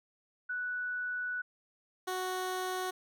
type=tone pair in turn; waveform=sine / 15% pulse; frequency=1480 / 370 Hz; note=F#6 / F#4; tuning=0 / 0 cents; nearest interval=2 octaves; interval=2400 cents; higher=first; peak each=-33 / -27 dBFS; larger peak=second; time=0.49-1.42 / 2.07-2.91 s; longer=first; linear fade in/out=10 ms; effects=none